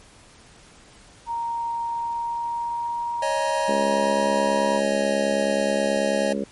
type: tone with pitch glide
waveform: sine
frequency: 932.3 to 956.3 Hz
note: A#5 to A#5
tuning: 0 to +44 cents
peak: -24 dBFS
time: 1.26-4.81 s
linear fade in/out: 50 ms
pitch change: +44 cents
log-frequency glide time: 1.87-4.43 s
type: chord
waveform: square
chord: C# suspended second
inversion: none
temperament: just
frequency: 554.4 / 623.7 / 831.5 Hz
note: C#5 / D#5 / G#5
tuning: 0 / +4 / +2 cents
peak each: -27 / -27 / -33 dBFS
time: 3.22-6.33 s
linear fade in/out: 5 ms
type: harmonic tone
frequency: 69.3 Hz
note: C#2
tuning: in tune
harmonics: 3 / 4 / 5 / 6 / 7 / 8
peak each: -27 / -31 / -35 / -32 / -33 / -32 dBFS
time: 3.68-6.44 s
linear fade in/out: 5 ms
effects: pink hiss -50 dBFS RMS until 6.51 s + MP3 48 kbps